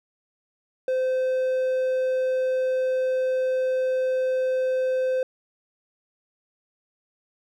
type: tone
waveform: triangle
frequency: 516 Hz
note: C5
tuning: 24 cents flat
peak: -19 dBFS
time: 0.88-5.23 s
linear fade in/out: 2 ms
effects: none